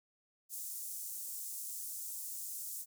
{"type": "high-pass noise", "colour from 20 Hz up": "pink", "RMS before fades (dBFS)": -43, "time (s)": [0.49, 2.86], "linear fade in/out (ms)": 50, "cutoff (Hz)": 7300, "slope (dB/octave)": 24, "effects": []}